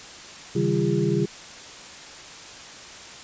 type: tone cluster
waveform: sine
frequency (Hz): 136.5 / 157.2 / 194.2 / 343 / 406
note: C#3 / D#3 / G3 / F4 / G#4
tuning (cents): -26 / +18 / -16 / -31 / -39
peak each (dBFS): -26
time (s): 0.55-1.26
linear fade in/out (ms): 10
effects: white hiss -41 dBFS RMS until 3.23 s + resampled to 16000 Hz